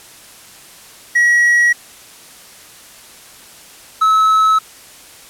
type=tone pair in turn; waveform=triangle; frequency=1915 / 1295.2 Hz; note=A#6 / E6; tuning=+46 / -31 cents; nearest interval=perfect fifth; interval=677 cents; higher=first; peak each=-7 dBFS; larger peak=neither; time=1.15-1.73 / 4.01-4.59 s; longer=neither; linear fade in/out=10 ms; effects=white hiss -40 dBFS RMS until 5.29 s + low-pass 12000 Hz 12 dB/octave